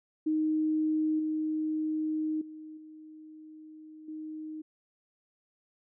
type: tone with level steps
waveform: sine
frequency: 311.1 Hz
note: D#4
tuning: in tune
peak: -25 / -28 / -42 / -46 / -37 dBFS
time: 0.26-4.62 s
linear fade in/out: 10 ms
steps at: 1.19 / 2.41 / 2.77 / 4.08 s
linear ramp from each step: 5 ms
effects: none